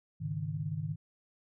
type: chord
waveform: sine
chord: Ab suspended fourth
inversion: none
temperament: equal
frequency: 103.83 / 138.59 / 155.56 Hz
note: Ab2 / Db3 / Eb3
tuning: 0 / 0 / 0 cents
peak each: -39 / -39 / -35 dBFS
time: 0.2-0.96 s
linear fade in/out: 20 ms
effects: none